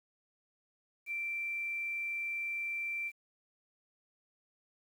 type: tone with quantisation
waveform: sine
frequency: 2349 Hz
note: D7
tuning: in tune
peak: -34 dBFS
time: 1.06-3.12 s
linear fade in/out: 50 ms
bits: 10
effects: none